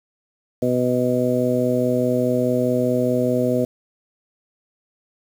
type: harmonic tone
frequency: 124.8 Hz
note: B2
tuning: 19 cents sharp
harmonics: 1 / 2 / 3 / 4 / 5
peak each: -26 / -21 / -25 / -22 / -24 dBFS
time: 0.62-3.65 s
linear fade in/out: 5 ms
effects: 7-bit